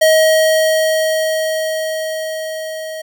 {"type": "tone with level ramp", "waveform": "square", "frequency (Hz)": 633, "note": "D#5", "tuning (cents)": 30, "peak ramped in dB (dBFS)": [-8, -25], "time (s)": [0.01, 3.02], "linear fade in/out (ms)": 10, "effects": []}